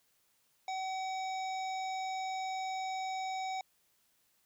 harmonic tone, 758 Hz, F#5, 42 cents sharp, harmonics 1 / 3 / 5 / 7 / 9, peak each -35 / -45 / -49 / -52 / -54 dBFS, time 0.68-3.61 s, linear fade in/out 2 ms, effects white hiss -73 dBFS RMS until 4.45 s

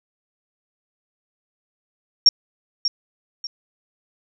sine tone with echo, 5540 Hz, F8, 15 cents flat, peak -7 dBFS, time 2.26-2.29 s, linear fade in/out 2 ms, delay 590 ms, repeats 2, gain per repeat -10 dB, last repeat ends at 3.47 s, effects none

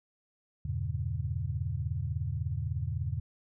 sine chord, E diminished seventh, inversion none, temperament just, 82.41 / 98.89 / 118.67 / 142.4 Hz, E2 / G2 / Bb2 / Db3, 0 / +16 / +31 / +47 cents, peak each -35 / -36 / -36 / -37 dBFS, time 0.65-3.2 s, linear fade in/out 5 ms, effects none

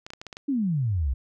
clicks, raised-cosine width 0.2 ms, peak -21 dBFS, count 7, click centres 0.065 / 0.104 / 0.135 / 0.215 / 0.267 / 0.328 / 0.369 s
sine exponential sweep, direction down, 295.5 to 59.7 Hz, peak -22 dBFS, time 0.48-1.14 s, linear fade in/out 10 ms
effects none

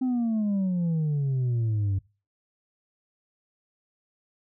sine exponential sweep, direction down, 261.6 to 94.9 Hz, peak -20 dBFS, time 0.01-1.99 s, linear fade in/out 10 ms, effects noise-tail reverb RT60 0.3 s tail -22 dB re dry + tanh soft clip ceiling -22 dBFS

